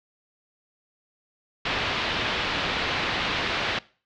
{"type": "low-pass noise", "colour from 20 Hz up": "white", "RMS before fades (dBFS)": -27, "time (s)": [1.65, 3.79], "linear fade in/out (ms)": 5, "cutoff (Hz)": 3700, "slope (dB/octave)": 24, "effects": ["noise-tail reverb RT60 0.4 s tail -21 dB re dry", "low-pass 6000 Hz 12 dB/octave"]}